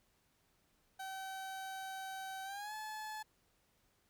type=tone with pitch glide; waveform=30% pulse; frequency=767 to 860.9 Hz; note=G5 to A5; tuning=-38 to -38 cents; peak=-40 dBFS; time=0.99-3.23 s; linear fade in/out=10 ms; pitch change=+200 cents; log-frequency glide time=2.44-2.74 s; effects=pink hiss -75 dBFS RMS until 4.09 s